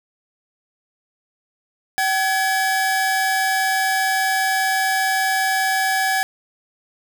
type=tone pair together; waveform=45% pulse; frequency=766 / 1691 Hz; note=G5 / G#6; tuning=-40 / +31 cents; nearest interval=octave + major second; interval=1371 cents; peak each=-20 / -20 dBFS; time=1.98-6.23 s; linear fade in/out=0 ms; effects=none